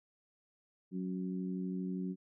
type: harmonic tone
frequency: 92.5 Hz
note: F#2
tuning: in tune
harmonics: 2 / 3 / 4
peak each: -36 / -42 / -46 dBFS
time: 0.91-2.16 s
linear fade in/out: 50 ms
effects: none